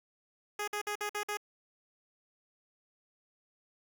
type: tone bursts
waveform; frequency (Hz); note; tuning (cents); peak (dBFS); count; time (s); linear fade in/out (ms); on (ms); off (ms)
10% pulse; 415.3; G#4; 0; -25; 6; 0.59-1.372; 5; 87; 52
effects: none